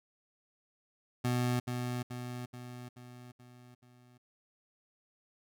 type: tone with echo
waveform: 25% pulse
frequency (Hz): 123.47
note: B2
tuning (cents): 0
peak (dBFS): -25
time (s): 1.24-1.6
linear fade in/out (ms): 10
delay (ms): 430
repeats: 6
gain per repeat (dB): -5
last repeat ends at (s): 4.18
effects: none